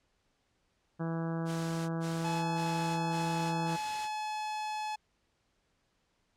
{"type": "harmonic tone", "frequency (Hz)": 164.81, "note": "E3", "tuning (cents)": 0, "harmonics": [1, 2, 3, 4, 5, 6, 7, 8, 9, 10], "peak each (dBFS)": [-33, -39, -43, -45, -47, -49, -50, -51, -52, -53], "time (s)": [0.99, 3.77], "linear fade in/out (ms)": 20}
{"type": "noise bursts", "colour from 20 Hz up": "white", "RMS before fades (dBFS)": -43, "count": 5, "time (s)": [1.45, 4.09], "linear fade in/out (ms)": 50, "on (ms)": 440, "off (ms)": 110}
{"type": "tone", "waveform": "45% pulse", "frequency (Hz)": 855, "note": "A5", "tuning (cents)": -50, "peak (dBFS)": -34, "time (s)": [2.24, 4.96], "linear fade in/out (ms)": 10}
{"effects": ["pink hiss -75 dBFS RMS until 6.36 s", "low-pass 7000 Hz 12 dB/octave"]}